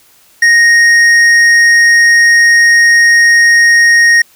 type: tone with hard clipping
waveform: triangle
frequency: 1864.7 Hz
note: A#6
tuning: in tune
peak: -5 dBFS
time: 0.42-4.22 s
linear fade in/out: 5 ms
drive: 11 dB
effects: white hiss -46 dBFS RMS until 4.35 s